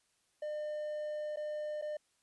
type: tone with dropouts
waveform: triangle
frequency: 603 Hz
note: D5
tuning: 46 cents sharp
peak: -34 dBFS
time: 0.42-1.97 s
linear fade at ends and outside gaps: 5 ms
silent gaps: 1.361-1.37 / 1.815-1.822 s
effects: white hiss -75 dBFS RMS until 2.22 s + resampled to 24000 Hz